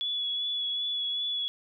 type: tone with vibrato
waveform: sine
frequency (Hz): 3400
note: G#7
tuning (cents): +40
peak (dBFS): -28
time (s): 0.01-1.48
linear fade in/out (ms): 0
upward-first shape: sine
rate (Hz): 2.6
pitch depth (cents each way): 18
effects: none